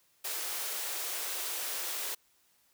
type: high-pass noise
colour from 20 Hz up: white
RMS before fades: -36 dBFS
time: 0.24-2.15 s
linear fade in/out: 10 ms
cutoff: 340 Hz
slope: 48 dB/octave
effects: white hiss -69 dBFS RMS until 2.73 s